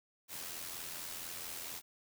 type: noise with amplitude modulation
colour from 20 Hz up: white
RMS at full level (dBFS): -42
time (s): 0.28-1.82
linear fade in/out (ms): 50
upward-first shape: sine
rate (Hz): 84.4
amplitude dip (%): 45
effects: none